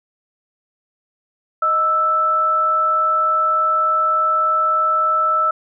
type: tone pair together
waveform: sine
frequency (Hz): 623 / 1318.3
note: D#5 / E6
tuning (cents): +2 / 0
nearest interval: octave + minor second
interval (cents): 1298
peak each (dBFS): -25 / -14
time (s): 1.62-5.51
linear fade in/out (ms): 5
effects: none